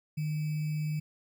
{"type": "tone with sample-and-hold", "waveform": "sine", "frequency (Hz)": 152.7, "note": "D#3", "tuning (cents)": -32, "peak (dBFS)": -29, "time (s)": [0.17, 1], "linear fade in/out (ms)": 10, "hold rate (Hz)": 2450, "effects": []}